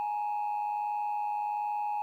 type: tone pair together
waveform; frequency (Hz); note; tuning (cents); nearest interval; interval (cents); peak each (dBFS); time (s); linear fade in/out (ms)
sine; 835.7 / 937; G#5 / A#5; +11 / +9; major second; 198; -28 / -36; 0-2.02; 0
effects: tanh soft clip ceiling -27 dBFS + 11-bit